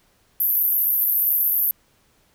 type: band-pass noise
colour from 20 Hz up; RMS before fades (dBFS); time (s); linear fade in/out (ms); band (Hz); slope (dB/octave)
white; -20; 0.4-1.71; 2; 12000 to 14000; 96
effects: pink hiss -61 dBFS RMS until 2.34 s

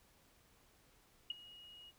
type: tone with ADSR envelope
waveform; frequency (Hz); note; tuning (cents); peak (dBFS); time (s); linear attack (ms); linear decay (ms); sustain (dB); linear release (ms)
sine; 2885; F#7; -44; -34; 1.3-1.92; 4; 17; -20; 32
effects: pink hiss -69 dBFS RMS until 1.98 s

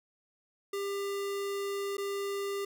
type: tone with dropouts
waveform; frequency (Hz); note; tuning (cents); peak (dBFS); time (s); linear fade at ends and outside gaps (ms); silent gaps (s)
square; 398.8; G4; +30; -33; 0.73-2.65; 5; 1.97-1.98
effects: none

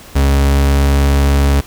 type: tone with pitch glide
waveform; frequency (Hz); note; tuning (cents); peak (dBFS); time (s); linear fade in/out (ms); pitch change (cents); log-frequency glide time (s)
40% pulse; 69.3 to 69.98; C#2 to C#2; 0 to +17; -8; 0.15-1.61; 10; +17; 0.28-1.45
effects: pink hiss -37 dBFS RMS until 1.66 s

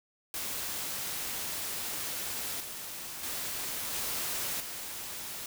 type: noise with level steps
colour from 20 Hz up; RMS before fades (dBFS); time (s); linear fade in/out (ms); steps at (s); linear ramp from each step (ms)
white; -36 / -41 / -36 / -34 / -40; 0.34-5.46; 2; 2.6 / 3.23 / 3.93 / 4.6; 5
effects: none

